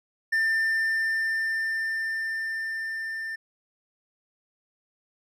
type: tone with level ramp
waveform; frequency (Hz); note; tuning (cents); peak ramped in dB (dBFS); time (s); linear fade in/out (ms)
triangle; 1792; A6; +31; -19 to -29; 0.32-3.36; 10
effects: none